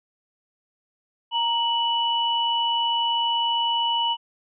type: tone pair together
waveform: sine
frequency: 932.3 / 2956 Hz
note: A#5 / F#7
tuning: 0 / -2 cents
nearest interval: octave + minor sixth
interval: 1998 cents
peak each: -23 dBFS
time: 1.31-4.17 s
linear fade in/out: 50 ms
effects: none